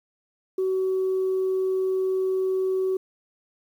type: tone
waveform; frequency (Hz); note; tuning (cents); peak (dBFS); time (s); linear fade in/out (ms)
sine; 377; F#4; +32; -20; 0.58-2.97; 5
effects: tanh soft clip ceiling -18 dBFS + 9-bit